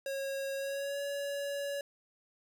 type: tone with pitch glide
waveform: square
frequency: 546 to 565.3 Hz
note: C#5 to C#5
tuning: -26 to +34 cents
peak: -35 dBFS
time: 0.06-1.81 s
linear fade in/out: 2 ms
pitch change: +60 cents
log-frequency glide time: 0.56-1 s
effects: none